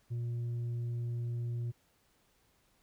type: tone with tanh clipping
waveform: sine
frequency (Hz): 118.9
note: A#2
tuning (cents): +35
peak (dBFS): -34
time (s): 0.1-1.72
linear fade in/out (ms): 20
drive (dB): 3
effects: pink hiss -71 dBFS RMS until 2.82 s